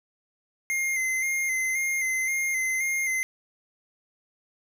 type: tone with vibrato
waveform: square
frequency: 2093 Hz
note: C7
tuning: in tune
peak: -25 dBFS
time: 0.7-3.23 s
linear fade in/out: 0 ms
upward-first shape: square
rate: 1.9 Hz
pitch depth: 27 cents each way
effects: none